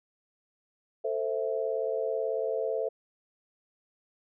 sine chord, A minor, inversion none, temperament equal with one note detuned, 445.1 / 523.3 / 659.3 Hz, A4 / C5 / E5, +20 / 0 / 0 cents, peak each -31 / -32 / -33 dBFS, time 1.04-2.89 s, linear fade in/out 10 ms, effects none

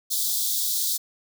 white high-pass noise, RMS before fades -25 dBFS, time 0.1-0.98 s, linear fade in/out 20 ms, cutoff 3400 Hz, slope 96 dB/octave, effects none

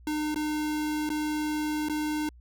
square tone with dropouts, 303.5 Hz, D#4, 43 cents flat, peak -28 dBFS, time 0.07-2.29 s, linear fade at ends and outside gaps 2 ms, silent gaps 0.345-0.359 / 1.092-1.101 / 1.886-1.896 s, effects added 60 Hz sine -49 dBFS peak until 2.4 s

